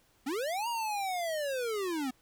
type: linear two-way sweep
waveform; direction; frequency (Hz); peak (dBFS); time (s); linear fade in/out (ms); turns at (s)
square; up then down; 245.7 to 957 to 245.7; -32; 0.26-2.11; 10; 0.68
effects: pink hiss -67 dBFS RMS until 2.21 s